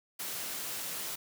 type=high-pass noise; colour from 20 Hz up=white; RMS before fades=-38 dBFS; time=0.19-1.16 s; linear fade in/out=10 ms; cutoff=110 Hz; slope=12 dB/octave; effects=none